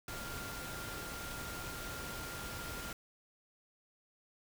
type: tone in noise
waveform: sine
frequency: 1396.9 Hz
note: F6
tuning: in tune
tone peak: -47 dBFS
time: 0.08-2.93 s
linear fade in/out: 2 ms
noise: pink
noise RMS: -44 dBFS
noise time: 0.08-2.93 s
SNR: -6 dB
effects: none